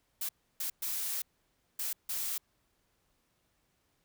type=noise bursts at uneven times; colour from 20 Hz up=blue; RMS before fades=-35 dBFS; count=5; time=0.21-0.29 / 0.6-0.7 / 0.82-1.22 / 1.79-1.93 / 2.09-2.38 s; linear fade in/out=5 ms; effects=pink hiss -75 dBFS RMS until 4.04 s